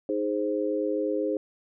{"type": "chord", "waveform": "sine", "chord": "Ab major", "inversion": "second", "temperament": "equal", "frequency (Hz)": [311.1, 415.3, 523.3], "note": ["Eb4", "Ab4", "C5"], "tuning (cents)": [0, 0, 0], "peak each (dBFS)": -29, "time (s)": [0.09, 1.37], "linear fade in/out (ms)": 2, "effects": []}